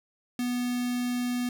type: tone with notch filter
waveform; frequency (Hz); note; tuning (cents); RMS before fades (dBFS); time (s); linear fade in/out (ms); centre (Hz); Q
square; 245.7; B3; -9; -29; 0.39-1.49; 2; 910; 1
effects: none